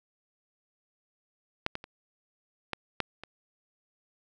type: clicks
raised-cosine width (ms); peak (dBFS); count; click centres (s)
0.3; -11 / -18 / -27 / -15 / -11 / -25; 6; 1.664 / 1.754 / 1.841 / 2.733 / 3.003 / 3.236
effects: none